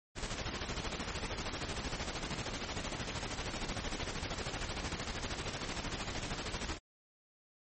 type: noise with tremolo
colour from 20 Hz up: pink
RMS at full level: -37 dBFS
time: 0.15-6.79 s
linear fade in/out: 50 ms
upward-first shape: square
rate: 13 Hz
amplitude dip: 50%
effects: MP3 32 kbps